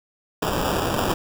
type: noise with sample-and-hold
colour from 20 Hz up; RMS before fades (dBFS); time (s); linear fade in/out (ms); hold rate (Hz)
white; -23; 0.42-1.14; 5; 2100
effects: none